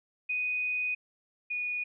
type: tone pair in turn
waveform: sine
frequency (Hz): 2489 / 2460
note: D#7 / D#7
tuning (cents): 0 / -20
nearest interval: unison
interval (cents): 20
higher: first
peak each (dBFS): -28 / -30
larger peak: first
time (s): 0.29-0.95 / 1.5-1.84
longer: first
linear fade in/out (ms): 10
effects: none